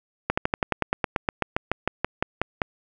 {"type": "slowing click train", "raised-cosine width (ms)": 0.5, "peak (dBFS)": -6, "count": 19, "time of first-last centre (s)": [0.3, 2.618], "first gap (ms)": 75, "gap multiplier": 1.06, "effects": []}